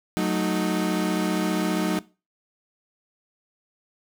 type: chord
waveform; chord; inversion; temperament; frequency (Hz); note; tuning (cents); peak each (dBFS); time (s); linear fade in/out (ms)
35% pulse; D# diminished; first; equal; 185 / 220 / 311.1; F#3 / A3 / D#4; 0 / 0 / 0; -23 / -28 / -25; 0.17-1.99; 0
effects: noise-tail reverb RT60 0.3 s tail -20 dB re dry